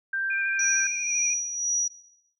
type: tone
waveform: sine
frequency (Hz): 1576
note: G6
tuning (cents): +9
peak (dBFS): -25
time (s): 0.13-0.87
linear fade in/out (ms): 5
type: tone with vibrato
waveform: sine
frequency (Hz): 2405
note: D7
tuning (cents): +41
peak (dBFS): -29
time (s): 0.3-1.34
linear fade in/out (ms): 5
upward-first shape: square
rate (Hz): 13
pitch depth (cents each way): 23
type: tone with tremolo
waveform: sine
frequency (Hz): 5810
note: F#8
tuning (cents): -32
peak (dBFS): -21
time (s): 0.59-1.88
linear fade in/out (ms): 5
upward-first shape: sine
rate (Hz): 1.9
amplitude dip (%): 60
effects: noise-tail reverb RT60 0.8 s tail -17 dB re dry